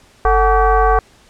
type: tone with frequency modulation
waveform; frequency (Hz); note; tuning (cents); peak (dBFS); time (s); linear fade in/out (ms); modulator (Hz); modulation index
sine; 349.2; F4; 0; -9; 0.25-0.99; 2; 397; 2.4
effects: pink hiss -49 dBFS RMS until 1.29 s + low-pass 9000 Hz 12 dB/octave